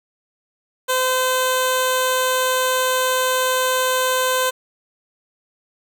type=tone with notch filter; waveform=10% pulse; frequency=513 Hz; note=C5; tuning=34 cents flat; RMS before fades=-19 dBFS; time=0.88-4.51 s; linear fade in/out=20 ms; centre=2200 Hz; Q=1.5; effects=none